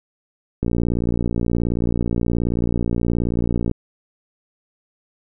click train, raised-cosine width 3 ms, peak -8 dBFS, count 182, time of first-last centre 0.63-3.713 s, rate 58.7 Hz, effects none

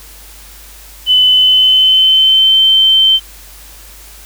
sine tone with pitch glide, 3015 to 3102 Hz, F#7 to G7, +32 to -19 cents, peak -5 dBFS, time 1.06-3.2 s, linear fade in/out 50 ms, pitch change +49 cents, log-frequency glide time 1.23-2.65 s, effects added 50 Hz sine -37 dBFS peak until 4.25 s + white hiss -37 dBFS RMS until 4.25 s

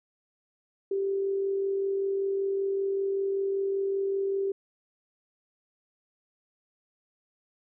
sine tone with amplitude modulation, 392 Hz, G4, in tune, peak -24 dBFS, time 0.91-4.52 s, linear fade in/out 5 ms, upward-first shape sine, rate 45.2 Hz, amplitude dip 30%, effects none

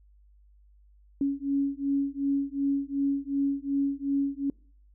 sine beating tone pair, 277.2 / 279.9 Hz, C#4 / C#4, 0 / +17 cents, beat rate 2.7 Hz, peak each -28 dBFS, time 1.21-4.5 s, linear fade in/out 2 ms, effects noise-tail reverb RT60 0.5 s tail -26 dB re dry + added 50 Hz sine -55 dBFS peak until 4.94 s

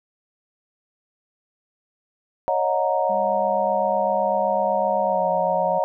sine chord, D# minor seventh, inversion third, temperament equal with one note detuned, 554.4 / 622.3 / 727.3 / 932.3 Hz, C#5 / D#5 / F#5 / A#5, 0 / 0 / -30 / 0 cents, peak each -24 dBFS, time 2.48-5.84 s, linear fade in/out 0 ms
triangle tone with pitch glide, 199.6 to 178.85 Hz, G3 to F3, +32 to +41 cents, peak -31 dBFS, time 3.09-5.79 s, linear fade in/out 10 ms, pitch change -191 cents, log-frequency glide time 5.03-5.29 s
effects none

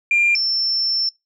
sine tone pair in turn, 2392 / 5370 Hz, D7 / E8, +31 / +31 cents, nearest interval octave + major second, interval 1400 cents, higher second, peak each -12 / -16 dBFS, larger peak first, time 0.11-0.35 / 0.35-1.09 s, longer second, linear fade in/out 2 ms, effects noise-tail reverb RT60 0.2 s tail -25 dB re dry + tanh soft clip ceiling -9 dBFS

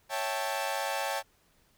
sawtooth chord, A dominant seventh, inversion first, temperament equal, 554.4 / 659.3 / 784 / 880 Hz, C#5 / E5 / G5 / A5, 0 / 0 / 0 / 0 cents, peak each -32 / -34 / -32 / -31 dBFS, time 0.09-1.23 s, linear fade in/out 50 ms, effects pink hiss -67 dBFS RMS until 1.77 s

